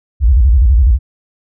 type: tone with vibrato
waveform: sine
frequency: 61.74 Hz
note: B1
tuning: in tune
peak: -5 dBFS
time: 0.2-0.99 s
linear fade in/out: 50 ms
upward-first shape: square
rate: 12 Hz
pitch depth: 240 cents each way
effects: none